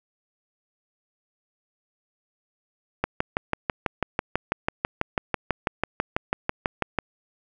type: click train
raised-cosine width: 0.5 ms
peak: -7 dBFS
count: 25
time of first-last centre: 3.04-6.987 s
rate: 6.08 Hz
effects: none